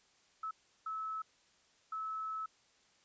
sine tone bursts at uneven times, 1300 Hz, E6, 24 cents flat, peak -37 dBFS, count 3, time 0.43-0.51 / 0.86-1.22 / 1.92-2.46 s, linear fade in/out 5 ms, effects white hiss -69 dBFS RMS until 3.04 s + resampled to 16000 Hz

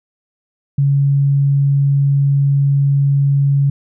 sine tone, 140 Hz, C#3, 18 cents sharp, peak -10 dBFS, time 0.78-3.7 s, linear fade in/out 5 ms, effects none

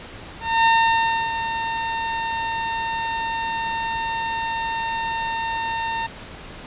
sawtooth tone with ADSR envelope, 910 Hz, A#5, 42 cents flat, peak -9 dBFS, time 0.4-6.07 s, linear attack 250 ms, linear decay 650 ms, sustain -10 dB, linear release 12 ms, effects pink hiss -38 dBFS RMS until 6.66 s + resampled to 8000 Hz

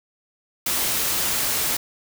white noise, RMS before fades -23 dBFS, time 0.66-1.77 s, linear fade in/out 5 ms, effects none

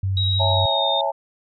sine tone, 96.1 Hz, G2, 34 cents flat, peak -19 dBFS, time 0.03-0.66 s, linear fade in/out 5 ms
sine tone with pitch glide, 3822 to 3654 Hz, A#7 to A#7, +43 to -35 cents, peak -21 dBFS, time 0.17-1.01 s, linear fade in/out 2 ms, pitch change -78 cents, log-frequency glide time 0.5-0.88 s
sine chord, A major seventh, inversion first, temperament equal with one note detuned, 554.4 / 659.3 / 830.6 / 902.1 Hz, C#5 / E5 / G#5 / A5, 0 / 0 / 0 / +43 cents, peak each -25 dBFS, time 0.39-1.12 s, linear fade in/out 20 ms
effects none

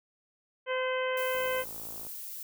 harmonic tone, 514 Hz, C5, 31 cents flat, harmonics 1 / 2 / 3 / 4 / 5 / 6, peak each -30 / -36 / -37 / -38 / -42 / -42 dBFS, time 0.66-1.65 s, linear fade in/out 50 ms
violet noise, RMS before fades -41 dBFS, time 1.17-2.43 s, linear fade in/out 2 ms
click train, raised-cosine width 1 ms, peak -35 dBFS, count 41, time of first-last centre 1.35-2.068 s, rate 55.7 Hz
effects none

